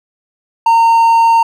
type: tone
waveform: triangle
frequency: 917 Hz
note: A#5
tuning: 29 cents flat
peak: -4 dBFS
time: 0.66-1.43 s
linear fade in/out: 5 ms
effects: none